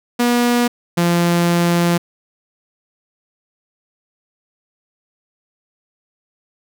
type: tone pair in turn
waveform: sawtooth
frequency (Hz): 241.2 / 172.3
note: B3 / F3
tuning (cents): -41 / -23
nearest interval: tritone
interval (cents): 582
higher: first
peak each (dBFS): -9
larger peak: neither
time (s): 0.19-0.68 / 0.97-1.98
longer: second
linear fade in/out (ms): 10
effects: none